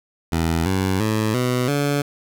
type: tone with pitch steps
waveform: 15% pulse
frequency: 82.41 / 94.66 / 108.74 / 124.91 / 143.48 Hz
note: E2 / F#2 / A2 / B2 / D3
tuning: 0 / +40 / -20 / +20 / -40 cents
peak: -12 dBFS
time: 0.32-2.02 s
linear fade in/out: 5 ms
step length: 340 ms
effects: none